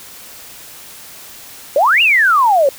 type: exponential two-way sweep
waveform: sine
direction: up then down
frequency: 523.3 to 2888 to 523.3 Hz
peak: -8 dBFS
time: 1.76-2.69 s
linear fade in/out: 2 ms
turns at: 2.02 s
effects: white hiss -36 dBFS RMS until 2.78 s